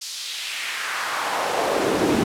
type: noise with high-pass filter sweep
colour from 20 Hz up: brown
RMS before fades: -24 dBFS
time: 0.01-2.24 s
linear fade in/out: 10 ms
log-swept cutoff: 5300 to 250 Hz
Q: 1.8
effects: low-pass 12000 Hz 12 dB/octave